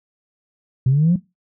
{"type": "exponential sweep", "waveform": "sine", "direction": "up", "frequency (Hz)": [125, 185], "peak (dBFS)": -11, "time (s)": [0.86, 1.16], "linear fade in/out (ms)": 5, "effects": ["noise-tail reverb RT60 0.2 s tail -17 dB re dry", "tanh soft clip ceiling -8 dBFS"]}